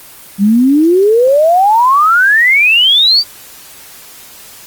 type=exponential sweep; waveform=sine; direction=up; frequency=192 to 4756 Hz; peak=-5 dBFS; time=0.38-3.24 s; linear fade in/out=50 ms; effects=white hiss -35 dBFS RMS until 4.66 s + Opus 24 kbps